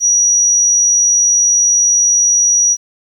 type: tone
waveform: sine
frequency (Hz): 5800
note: F#8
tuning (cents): -35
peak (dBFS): -8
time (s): 0-2.77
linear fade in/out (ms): 50
effects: 8-bit